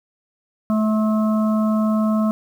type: harmonic tone with a mistuned harmonic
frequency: 216.6 Hz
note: A3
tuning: 27 cents flat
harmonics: 1 / 3 / 5 / 6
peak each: -16 / -26 / -30 / -32 dBFS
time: 0.7-2.31 s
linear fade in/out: 0 ms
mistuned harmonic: 5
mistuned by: -17 cents
effects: 8-bit